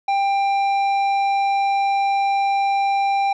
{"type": "tone with tanh clipping", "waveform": "sine", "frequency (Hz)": 792, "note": "G5", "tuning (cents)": 18, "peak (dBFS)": -18, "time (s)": [0.08, 3.33], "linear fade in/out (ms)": 5, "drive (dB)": 10, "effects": []}